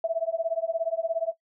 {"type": "tone with tremolo", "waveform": "sine", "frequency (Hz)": 659.3, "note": "E5", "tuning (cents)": 0, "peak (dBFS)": -20, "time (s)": [0.04, 1.32], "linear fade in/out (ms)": 2, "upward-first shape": "triangle", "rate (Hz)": 17, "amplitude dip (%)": 95, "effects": ["noise-tail reverb RT60 0.1 s tail -17 dB re dry"]}